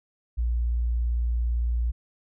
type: tone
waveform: sine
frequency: 58.9 Hz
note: A#1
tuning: 19 cents sharp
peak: -22 dBFS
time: 0.37-1.92 s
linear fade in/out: 20 ms
effects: none